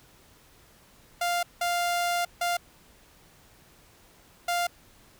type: tone bursts at uneven times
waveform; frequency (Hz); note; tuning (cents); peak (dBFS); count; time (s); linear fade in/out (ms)
sawtooth; 698.5; F5; 0; -21; 4; 1.21-1.43 / 1.61-2.25 / 2.41-2.57 / 4.48-4.67; 5
effects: pink hiss -57 dBFS RMS until 5.19 s